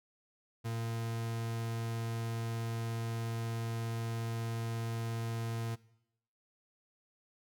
40% pulse tone, 114.6 Hz, A#2, 29 cents flat, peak -34 dBFS, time 0.64-5.76 s, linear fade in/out 20 ms, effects noise-tail reverb RT60 0.8 s tail -20 dB re dry

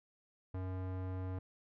square tone with low-pass filter, 93 Hz, F#2, 9 cents sharp, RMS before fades -40 dBFS, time 0.54-1.39 s, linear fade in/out 5 ms, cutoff 1200 Hz, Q 0.72, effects none

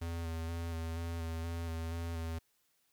square tone with vibrato, 83 Hz, E2, 12 cents sharp, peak -37 dBFS, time 0.01-2.39 s, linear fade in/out 10 ms, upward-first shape square, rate 2.1 Hz, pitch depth 21 cents each way, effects white hiss -75 dBFS RMS until 2.92 s

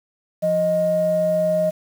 sine tone pair together, 174.63 / 622.3 Hz, F3 / D#5, 0 / 0 cents, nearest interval octave + minor seventh, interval 2200 cents, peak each -25 / -16 dBFS, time 0.42-1.71 s, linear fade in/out 20 ms, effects tanh soft clip ceiling -10 dBFS + 7-bit

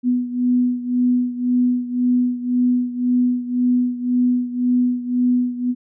sine beating tone pair, 246.9 / 248.8 Hz, B3 / B3, 0 / +13 cents, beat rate 1.9 Hz, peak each -17 / -21 dBFS, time 0.03-5.75 s, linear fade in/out 50 ms, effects none

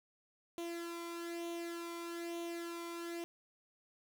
sawtooth tone with flanger, 340 Hz, F4, 46 cents flat, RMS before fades -43 dBFS, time 0.58-3.24 s, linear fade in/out 0 ms, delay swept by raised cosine 0.3 to 0.89 ms, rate 1.1 Hz, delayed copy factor +0.6, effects none

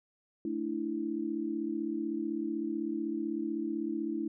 sine chord, A suspended fourth, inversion none, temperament equal, 220 / 293.7 / 329.6 Hz, A3 / D4 / E4, 0 / 0 / 0 cents, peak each -38 / -36 / -34 dBFS, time 0.45-4.28 s, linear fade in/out 2 ms, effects none

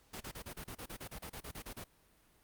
pink noise bursts, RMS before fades -45 dBFS, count 16, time 0.13-1.842 s, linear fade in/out 10 ms, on 77 ms, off 32 ms, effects pink hiss -68 dBFS RMS until 2.43 s + Opus 48 kbps

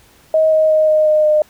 sine tone with pitch steps, 632 / 627.3 / 622.6 / 617.9 / 613.3 / 608.7 Hz, D#5 / D#5 / D#5 / D#5 / D#5 / D#5, +27 / +14 / +1 / -12 / -25 / -38 cents, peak -9 dBFS, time 0.34-1.42 s, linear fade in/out 2 ms, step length 180 ms, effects pink hiss -49 dBFS RMS until 1.49 s

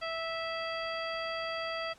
harmonic tone with a mistuned harmonic, 656 Hz, E5, 9 cents flat, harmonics 1 / 2 / 3 / 4 / 5 / 7, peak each -37 / -39 / -41 / -44 / -44 / -44 dBFS, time 0.01-1.94 s, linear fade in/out 20 ms, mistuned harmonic 7, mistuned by +34 cents, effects pink hiss -59 dBFS RMS until 1.98 s + low-pass 8000 Hz 12 dB/octave

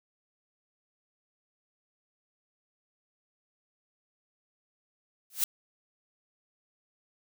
blue noise with exponential growth, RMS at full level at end -22 dBFS, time 5.3-5.44 s, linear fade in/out 2 ms, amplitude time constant 29 ms, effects none

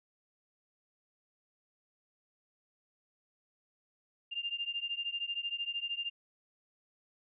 sine beating tone pair, 2794 / 2807 Hz, F7 / F7, 0 / +8 cents, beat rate 13 Hz, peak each -37 / -38 dBFS, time 4.31-6.1 s, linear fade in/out 20 ms, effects none

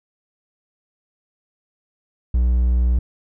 triangle tone, 60.9 Hz, B1, 24 cents flat, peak -12 dBFS, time 2.34-2.99 s, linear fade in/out 5 ms, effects none

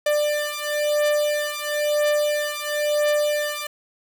45% pulse beating tone pair, 593 / 593.99 Hz, D5 / D5, +17 / +20 cents, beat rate 0.99 Hz, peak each -23 dBFS, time 0.06-3.67 s, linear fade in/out 5 ms, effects none

